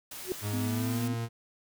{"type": "noise", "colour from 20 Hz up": "white", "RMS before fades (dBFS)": -42, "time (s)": [0.11, 1.08], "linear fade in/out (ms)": 5}
{"type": "tone with exponential growth", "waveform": "sine", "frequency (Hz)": 370, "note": "F#4", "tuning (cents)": 0, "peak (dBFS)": -24, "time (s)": [0.22, 0.32], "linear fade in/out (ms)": 0, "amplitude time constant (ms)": 21}
{"type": "tone with pitch glide", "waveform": "40% pulse", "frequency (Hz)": [103.83, 115.87], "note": ["G#2", "A#2"], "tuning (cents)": [0, -10], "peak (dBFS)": -30, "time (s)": [0.41, 1.29], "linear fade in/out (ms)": 50, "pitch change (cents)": 190, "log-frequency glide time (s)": [0.59, 1.03]}
{"type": "tone with vibrato", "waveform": "sine", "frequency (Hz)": 246.9, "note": "B3", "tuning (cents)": 0, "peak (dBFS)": -31, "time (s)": [0.53, 1.14], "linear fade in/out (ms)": 5, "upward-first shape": "sine", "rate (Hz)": 3.7, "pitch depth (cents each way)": 46}
{"effects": []}